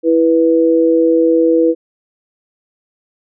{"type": "tone pair together", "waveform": "sine", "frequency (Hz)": [329.6, 490.1], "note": ["E4", "B4"], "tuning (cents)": [0, -13], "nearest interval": "perfect fifth", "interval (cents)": 687, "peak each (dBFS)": [-11, -11], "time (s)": [0.03, 1.75], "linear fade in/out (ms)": 50, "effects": []}